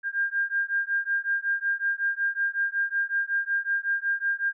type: beating tone pair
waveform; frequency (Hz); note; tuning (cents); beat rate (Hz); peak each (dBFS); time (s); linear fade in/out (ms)
sine; 1601 / 1606.4; G6 / G6; +36 / +42; 5.4; -27; 0.03-4.53; 50
effects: none

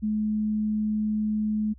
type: tone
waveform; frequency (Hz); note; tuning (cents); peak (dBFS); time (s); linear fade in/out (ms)
sine; 213.6; G#3; +49; -23; 0.02-1.74; 20
effects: added 64 Hz sine -46 dBFS peak until 1.78 s

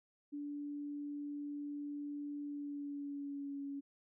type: tone with pitch glide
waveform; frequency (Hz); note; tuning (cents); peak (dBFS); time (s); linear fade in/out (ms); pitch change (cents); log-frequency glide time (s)
sine; 290 to 280.1; D4 to C#4; -22 to +18; -40; 0.32-3.81; 20; -60; 2.43-3.62
effects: none

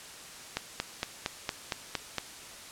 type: click train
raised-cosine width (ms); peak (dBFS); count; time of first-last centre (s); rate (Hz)
0.2; -12; 8; 0.57-2.183; 4.34
effects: white hiss -46 dBFS RMS until 2.71 s + low-pass 9000 Hz 12 dB/octave

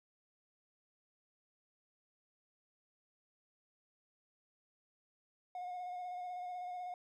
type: tone with vibrato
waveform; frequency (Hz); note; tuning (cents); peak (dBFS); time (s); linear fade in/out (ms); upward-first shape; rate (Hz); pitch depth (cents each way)
triangle; 721; F#5; -45; -38; 5.55-6.94; 2; square; 16; 19
effects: tanh soft clip ceiling -34 dBFS

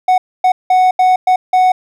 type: tone bursts at uneven times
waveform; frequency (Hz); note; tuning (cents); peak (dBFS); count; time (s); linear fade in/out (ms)
triangle; 740; F#5; 0; -5; 6; 0.08-0.18 / 0.44-0.52 / 0.7-0.91 / 0.99-1.16 / 1.27-1.36 / 1.53-1.72; 5
effects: none

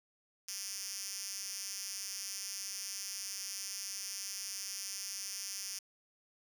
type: tone with high-pass filter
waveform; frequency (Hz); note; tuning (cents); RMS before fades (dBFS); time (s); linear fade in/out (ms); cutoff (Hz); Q
5% pulse; 196.9; G3; +8; -42; 0.48-5.79; 5; 5300; 1.7
effects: none

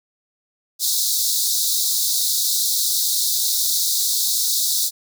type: high-pass noise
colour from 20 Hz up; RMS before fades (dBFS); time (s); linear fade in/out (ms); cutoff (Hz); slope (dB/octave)
pink; -20; 0.79-4.91; 50; 3700; 96
effects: none

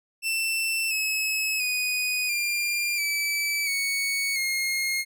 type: tone with pitch steps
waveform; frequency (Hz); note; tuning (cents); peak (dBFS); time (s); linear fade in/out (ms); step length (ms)
sawtooth; 2675 / 2578 / 2484 / 2394 / 2307 / 2224 / 2143; E7 / E7 / D#7 / D7 / D7 / C#7 / C7; +25 / -39 / -3 / +33 / -31 / +5 / +41; -21; 0.22-5.05; 50; 690
effects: none

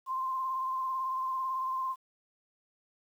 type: tone with vibrato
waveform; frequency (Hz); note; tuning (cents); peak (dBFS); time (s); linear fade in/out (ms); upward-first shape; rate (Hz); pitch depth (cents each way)
sine; 1046.5; C6; 0; -30; 0.06-1.96; 50; triangle; 18; 34
effects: 10-bit

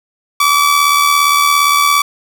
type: tone with amplitude modulation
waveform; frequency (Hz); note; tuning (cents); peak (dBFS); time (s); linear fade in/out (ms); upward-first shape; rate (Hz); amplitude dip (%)
sawtooth; 1150; D6; -37; -3; 0.4-2.02; 5; sine; 77.4; 45
effects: none

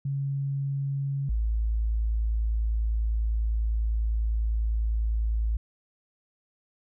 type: tone pair in turn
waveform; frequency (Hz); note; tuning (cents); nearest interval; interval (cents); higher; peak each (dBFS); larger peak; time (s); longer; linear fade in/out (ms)
sine; 138.59 / 55; C#3 / A1; 0 / 0; octave + major third; 1600; first; -26 / -23; second; 0.05-1.29 / 1.29-5.57; second; 5
effects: none

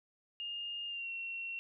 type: tone with pitch glide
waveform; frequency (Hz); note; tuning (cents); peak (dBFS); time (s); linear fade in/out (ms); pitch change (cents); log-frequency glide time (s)
sine; 2828 to 2727; F7 to F7; +21 to -42; -38; 0.4-1.59; 0; -63; 0.87-1.1
effects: none

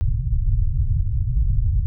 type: low-pass noise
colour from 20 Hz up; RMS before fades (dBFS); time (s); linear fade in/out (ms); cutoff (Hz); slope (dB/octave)
pink; -19; 0.01-1.86; 0; 130; 48
effects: none

